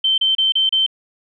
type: tone bursts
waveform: sine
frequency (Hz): 3104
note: G7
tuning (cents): -18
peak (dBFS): -13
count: 5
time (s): 0.04-0.864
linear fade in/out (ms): 5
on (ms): 140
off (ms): 31
effects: none